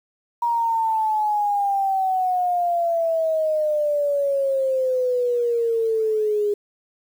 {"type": "exponential sweep", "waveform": "sine", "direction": "down", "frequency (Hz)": [950, 410], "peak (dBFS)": -18, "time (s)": [0.42, 6.54], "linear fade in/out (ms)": 5, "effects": ["8-bit"]}